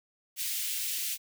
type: high-pass noise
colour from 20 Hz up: white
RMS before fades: -33 dBFS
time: 0.36-1.18 s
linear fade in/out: 50 ms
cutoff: 2200 Hz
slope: 24 dB/octave
effects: none